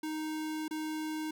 square tone with dropouts, 311.1 Hz, D#4, in tune, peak -35 dBFS, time 0.03-1.31 s, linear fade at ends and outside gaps 5 ms, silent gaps 0.681-0.709 s, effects none

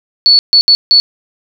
sine tone bursts at uneven times, 4435 Hz, C#8, in tune, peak -3 dBFS, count 4, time 0.26-0.39 / 0.53-0.61 / 0.68-0.75 / 0.91-1 s, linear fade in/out 0 ms, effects none

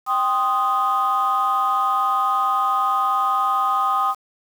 sine chord, C minor, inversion second, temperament equal, 784 / 1046.5 / 1244.5 Hz, G5 / C6 / Eb6, 0 / 0 / 0 cents, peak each -22 / -23 / -18 dBFS, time 0.06-4.15 s, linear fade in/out 50 ms, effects tanh soft clip ceiling -11 dBFS + 7-bit

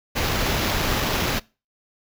pink noise with sample-and-hold, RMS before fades -23 dBFS, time 0.15-1.4 s, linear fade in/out 20 ms, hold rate 8820 Hz, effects noise-tail reverb RT60 0.3 s tail -23 dB re dry

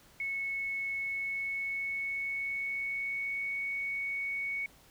sine tone with pitch glide, 2201 to 2225 Hz, C#7 to C#7, -13 to +6 cents, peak -32 dBFS, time 0.2-4.66 s, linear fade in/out 2 ms, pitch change +19 cents, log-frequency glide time 1.02-3.57 s, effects pink hiss -60 dBFS RMS until 4.9 s

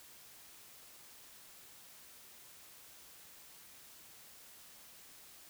silence, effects white hiss -57 dBFS RMS until 5.49 s

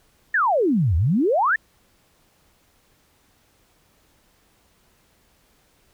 sine exponential two-way sweep, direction down then up, 1864.7 to 75.4 to 1864.7 Hz, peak -16 dBFS, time 0.34-1.56 s, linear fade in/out 5 ms, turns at 0.96 s, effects pink hiss -61 dBFS RMS until 5.93 s

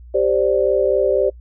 sine chord, G suspended fourth, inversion none, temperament equal, 392 / 523.3 / 587.3 Hz, G4 / C5 / D5, 0 / 0 / 0 cents, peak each -18 dBFS, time 0.14-1.3 s, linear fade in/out 10 ms, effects noise-tail reverb RT60 0.1 s tail -25 dB re dry + added 60 Hz sine -37 dBFS peak until 1.4 s

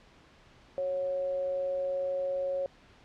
sine tone with amplitude modulation, 550 Hz, C#5, 14 cents flat, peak -27 dBFS, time 0.78-2.66 s, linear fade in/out 0 ms, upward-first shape sine, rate 178 Hz, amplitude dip 35%, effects pink hiss -58 dBFS RMS until 3.04 s + low-pass 4000 Hz 12 dB/octave

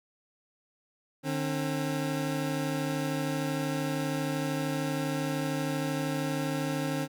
25% pulse tone pair together, 150.8 / 268.7 Hz, D3 / C4, +46 / +46 cents, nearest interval minor seventh, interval 1000 cents, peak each -28 dBFS, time 1.23-7.08 s, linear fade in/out 50 ms, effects none

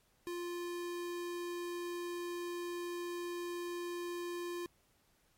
square tone, 349.2 Hz, F4, in tune, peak -39 dBFS, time 0.27-4.66 s, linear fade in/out 0 ms, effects pink hiss -72 dBFS RMS until 5.37 s + MP3 64 kbps

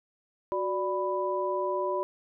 sine tone cluster, 369.9 / 586 / 990 Hz, F#4 / D5 / B5, 0 / -4 / +4 cents, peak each -31 dBFS, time 0.52-2.03 s, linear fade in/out 0 ms, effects none

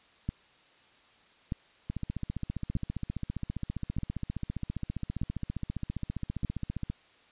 two click trains, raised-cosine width 5 ms, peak -21 / -18 dBFS, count 76 / 6, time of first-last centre 1.9-6.9 / 0.29-6.448 s, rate 15 / 0.812 Hz, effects white hiss -61 dBFS RMS until 7.31 s + resampled to 8000 Hz

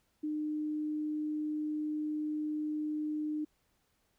sine tone, 303.8 Hz, D#4, 41 cents flat, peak -32 dBFS, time 0.23-3.45 s, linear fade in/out 10 ms, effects pink hiss -75 dBFS RMS until 4.18 s

